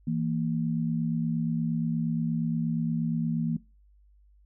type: tone pair together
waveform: sine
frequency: 162.9 / 231.4 Hz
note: E3 / A#3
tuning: -20 / -13 cents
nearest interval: tritone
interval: 607 cents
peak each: -28 dBFS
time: 0.07-3.57 s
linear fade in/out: 5 ms
effects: noise-tail reverb RT60 0.3 s tail -21 dB re dry + added 50 Hz sine -56 dBFS peak until 4.45 s